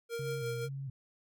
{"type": "tone with tremolo", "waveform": "square", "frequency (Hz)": 466.2, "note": "A#4", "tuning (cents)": 0, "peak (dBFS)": -35, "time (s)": [0.09, 0.69], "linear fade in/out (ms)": 50, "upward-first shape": "sine", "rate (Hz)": 5.7, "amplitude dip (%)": 40}
{"type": "tone with vibrato", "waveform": "sine", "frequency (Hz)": 131, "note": "C3", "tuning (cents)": 2, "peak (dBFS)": -37, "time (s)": [0.19, 0.9], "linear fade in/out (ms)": 5, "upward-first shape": "square", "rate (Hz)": 2.2, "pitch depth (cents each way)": 76}
{"effects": []}